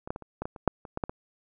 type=clicks; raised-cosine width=1 ms; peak=-24 / -16 / -23 / -29 / -18 / -19 / -28 / -6 / -28 / -17 / -14 / -21 dBFS; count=12; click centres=0.075 / 0.105 / 0.161 / 0.223 / 0.42 / 0.455 / 0.562 / 0.677 / 0.852 / 0.974 / 1.038 / 1.095 s; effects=none